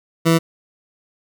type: tone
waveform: 20% pulse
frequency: 164.81 Hz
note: E3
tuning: in tune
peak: -7 dBFS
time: 0.25-0.39 s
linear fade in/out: 20 ms
effects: none